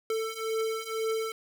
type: beating tone pair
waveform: square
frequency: 443.1 / 445.1 Hz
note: A4 / A4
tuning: +12 / +20 cents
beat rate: 2 Hz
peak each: -34 / -32 dBFS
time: 0.1-1.32 s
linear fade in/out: 2 ms
effects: none